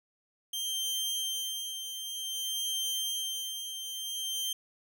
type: tone with tremolo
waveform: sawtooth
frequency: 3149 Hz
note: G7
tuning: 7 cents sharp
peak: -27 dBFS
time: 0.53-4.53 s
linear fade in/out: 5 ms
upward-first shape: sine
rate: 0.54 Hz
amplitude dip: 55%
effects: none